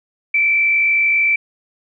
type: tone with frequency modulation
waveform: sine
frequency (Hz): 2328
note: D7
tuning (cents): -16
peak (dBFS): -12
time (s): 0.34-1.36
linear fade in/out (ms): 5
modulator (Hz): 53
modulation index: 0.74
effects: none